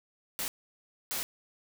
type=noise bursts at uneven times; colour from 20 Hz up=white; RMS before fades=-34 dBFS; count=2; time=0.39-0.48 / 1.11-1.23 s; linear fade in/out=0 ms; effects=none